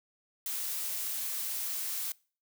blue noise, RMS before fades -35 dBFS, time 0.46-2.12 s, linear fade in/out 2 ms, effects noise-tail reverb RT60 0.4 s tail -24 dB re dry

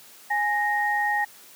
sine tone pair together, 830.6 / 1864.6 Hz, G#5 / A#6, 0 / 0 cents, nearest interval octave + major second, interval 1400 cents, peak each -24 dBFS, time 0.3-1.25 s, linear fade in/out 10 ms, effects white hiss -49 dBFS RMS until 1.55 s + high-pass 150 Hz 12 dB/octave

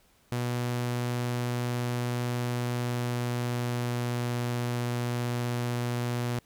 sawtooth tone with pitch glide, 121.8 to 121.03 Hz, B2 to B2, -24 to -35 cents, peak -24 dBFS, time 0.32-6.39 s, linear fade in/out 0 ms, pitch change -11 cents, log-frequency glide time 2.55-4.37 s, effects pink hiss -64 dBFS RMS until 6.45 s

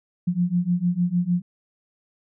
sine beating tone pair, 173 / 179.6 Hz, F3 / F3, -16 / +49 cents, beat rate 6.6 Hz, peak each -23 / -22 dBFS, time 0.27-1.42 s, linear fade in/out 10 ms, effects none

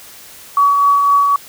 sine tone with tremolo, 1133 Hz, C#6, 37 cents sharp, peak -7 dBFS, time 0.57-1.36 s, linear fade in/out 2 ms, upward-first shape triangle, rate 3.9 Hz, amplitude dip 35%, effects white hiss -38 dBFS RMS until 1.48 s

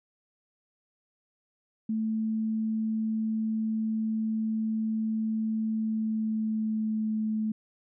sine tone with pitch glide, 220 to 217.2 Hz, A3 to A3, 0 to -22 cents, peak -26 dBFS, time 1.89-7.52 s, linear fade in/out 5 ms, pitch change -22 cents, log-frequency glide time 5.72-7.14 s, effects none

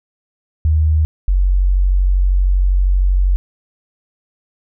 sine tone pair in turn, 77.78 / 46.36 Hz, D#2 / F#1, 0 / +4 cents, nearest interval major sixth, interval 896 cents, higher first, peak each -10 dBFS, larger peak neither, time 0.65-1.05 / 1.28-3.36 s, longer second, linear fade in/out 0 ms, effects none

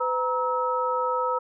sine tone cluster, 505 / 943 / 1293 Hz, B4 / A#5 / E6, +39 / +20 / -34 cents, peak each -27 dBFS, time 0-1.39 s, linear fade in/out 10 ms, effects none

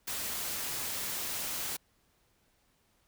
white noise, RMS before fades -36 dBFS, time 0.07-1.77 s, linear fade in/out 10 ms, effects pink hiss -71 dBFS RMS until 3.07 s

